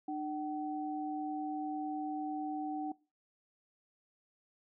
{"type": "tone pair together", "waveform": "sine", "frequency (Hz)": [301.5, 759.7], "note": ["D4", "F#5"], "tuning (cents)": [46, 46], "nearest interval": "octave + major third", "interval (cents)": 1600, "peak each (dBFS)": [-37, -39], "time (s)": [0.08, 2.92], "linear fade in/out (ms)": 5, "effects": ["noise-tail reverb RT60 0.3 s tail -21 dB re dry"]}